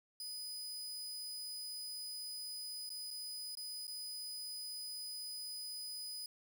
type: tone with dropouts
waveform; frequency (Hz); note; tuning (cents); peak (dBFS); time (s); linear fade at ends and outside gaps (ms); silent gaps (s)
sawtooth; 4978; D#8; 0; -40; 0.2-6.26; 2; 2.893-2.902 / 3.106-3.11 / 3.552-3.571 / 3.87-3.878
effects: 11-bit